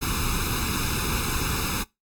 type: noise with comb filter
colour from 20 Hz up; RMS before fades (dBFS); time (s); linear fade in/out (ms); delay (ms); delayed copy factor
pink; -26; 0.01-1.84; 20; 0.78; +0.85
effects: noise-tail reverb RT60 0.2 s tail -22 dB re dry + AAC 64 kbps